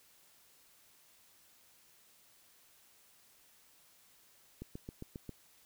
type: click train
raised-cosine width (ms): 3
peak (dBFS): -30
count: 6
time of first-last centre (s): 4.62-5.293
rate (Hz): 7.43
effects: white hiss -65 dBFS RMS until 5.65 s